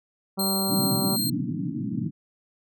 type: harmonic tone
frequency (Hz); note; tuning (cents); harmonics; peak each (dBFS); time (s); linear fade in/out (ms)
192.7; G3; -29; 1 / 2 / 3 / 4 / 5 / 6 / 7; -26 / -33 / -36 / -36 / -39 / -41 / -44; 0.37-1.17; 20
type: tone with tremolo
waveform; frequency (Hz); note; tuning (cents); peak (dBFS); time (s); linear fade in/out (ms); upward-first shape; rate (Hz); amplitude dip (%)
15% pulse; 4189; C8; +1; -18; 0.39-1.3; 5; triangle; 2.8; 25
type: band-pass noise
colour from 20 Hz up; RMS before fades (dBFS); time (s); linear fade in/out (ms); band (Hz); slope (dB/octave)
white; -28; 0.67-2.11; 50; 110 to 310; 96
effects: none